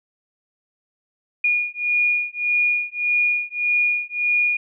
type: beating tone pair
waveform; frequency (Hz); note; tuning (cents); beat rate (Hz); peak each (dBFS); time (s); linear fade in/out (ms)
sine; 2438 / 2439.7; D#7 / D#7; -36 / -35; 1.7; -21 / -21; 1.44-4.57; 5
effects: none